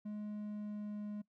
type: tone with pitch glide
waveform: triangle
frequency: 210 to 208.3 Hz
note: G#3 to G#3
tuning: +19 to +5 cents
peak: -38 dBFS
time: 0.05-1.22 s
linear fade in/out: 10 ms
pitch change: -14 cents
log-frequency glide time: 0.16-1.09 s
effects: noise-tail reverb RT60 0.1 s tail -21 dB re dry